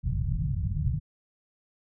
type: low-pass noise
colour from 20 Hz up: white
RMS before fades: -28 dBFS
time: 0.03-1 s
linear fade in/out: 20 ms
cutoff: 160 Hz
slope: 48 dB/octave
effects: none